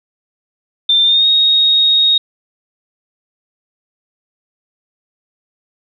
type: tone with pitch glide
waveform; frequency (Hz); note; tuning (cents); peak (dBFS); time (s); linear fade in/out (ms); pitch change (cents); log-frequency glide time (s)
sine; 3579 to 3746; A7 to A#7; +29 to +8; -8; 0.89-2.18; 5; +79; 1.04-1.27
effects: none